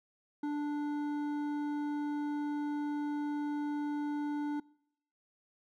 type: tone with hard clipping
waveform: sine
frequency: 293.7 Hz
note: D4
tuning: in tune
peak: -34 dBFS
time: 0.43-4.6 s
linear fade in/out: 5 ms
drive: 9 dB
effects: noise-tail reverb RT60 0.7 s tail -24 dB re dry